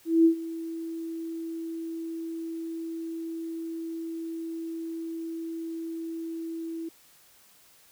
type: tone with ADSR envelope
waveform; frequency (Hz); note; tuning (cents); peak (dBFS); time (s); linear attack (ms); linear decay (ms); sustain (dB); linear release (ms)
sine; 328.9; E4; -4; -14; 0.05-6.89; 200; 97; -18; 7
effects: white hiss -58 dBFS RMS until 7.91 s